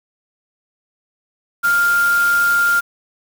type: tone in noise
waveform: sine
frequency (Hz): 1400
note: F6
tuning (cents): +4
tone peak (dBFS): -12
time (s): 1.63-2.81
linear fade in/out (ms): 20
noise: white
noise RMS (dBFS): -28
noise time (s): 1.63-2.81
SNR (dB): +13
effects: none